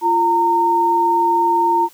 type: tone pair together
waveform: sine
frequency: 345 / 918 Hz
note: F4 / A#5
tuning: -21 / -27 cents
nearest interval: octave + perfect fourth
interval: 1694 cents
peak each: -20 / -13 dBFS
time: 0.01-1.89 s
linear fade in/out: 50 ms
effects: white hiss -48 dBFS RMS until 1.93 s